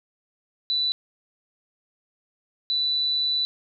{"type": "tone pair in turn", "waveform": "sine", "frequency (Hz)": [3975, 3975], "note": ["B7", "B7"], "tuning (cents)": [10, 10], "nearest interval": "unison", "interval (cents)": 0, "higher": "neither", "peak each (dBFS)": -21, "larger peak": "neither", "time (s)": [[0.7, 0.92], [2.7, 3.45]], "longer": "second", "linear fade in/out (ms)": 0, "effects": []}